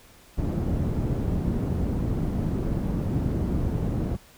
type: low-pass noise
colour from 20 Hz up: white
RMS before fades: -26 dBFS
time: 0.37-4.17 s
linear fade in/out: 20 ms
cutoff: 190 Hz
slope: 12 dB/octave
effects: pink hiss -53 dBFS RMS until 4.37 s